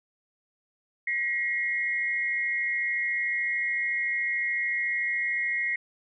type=tone pair together; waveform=sine; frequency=1908.3 / 2142 Hz; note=A#6 / C7; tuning=+40 / +40 cents; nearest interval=major second; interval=200 cents; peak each=-28 dBFS; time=1.07-5.76 s; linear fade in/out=5 ms; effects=none